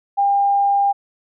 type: tone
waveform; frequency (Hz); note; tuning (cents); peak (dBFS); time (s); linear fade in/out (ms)
sine; 801; G5; +37; -13; 0.17-0.93; 20
effects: none